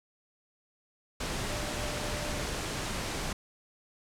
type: tone in noise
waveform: sine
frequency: 595 Hz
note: D5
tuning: 22 cents sharp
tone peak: -41 dBFS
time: 1.49-2.43 s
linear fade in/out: 5 ms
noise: pink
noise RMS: -34 dBFS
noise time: 1.2-3.33 s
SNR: -10 dB
effects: low-pass 9000 Hz 12 dB/octave